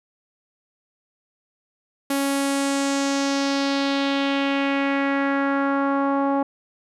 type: tone with low-pass filter sweep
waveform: sawtooth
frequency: 277.2 Hz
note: C#4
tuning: in tune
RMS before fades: -22 dBFS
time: 2.1-6.43 s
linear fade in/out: 5 ms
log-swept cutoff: 12000 to 910 Hz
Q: 2.2
effects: none